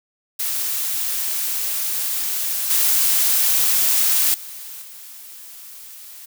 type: noise with level steps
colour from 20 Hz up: blue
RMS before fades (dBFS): -23 / -17 / -35 / -39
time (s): 0.39-6.26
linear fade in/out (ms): 10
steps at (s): 2.7 / 4.34 / 4.82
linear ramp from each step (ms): 2
effects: none